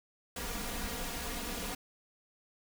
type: noise with comb filter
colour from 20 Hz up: pink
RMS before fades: -38 dBFS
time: 0.36-1.75 s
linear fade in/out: 5 ms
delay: 4.2 ms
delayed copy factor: +1
effects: none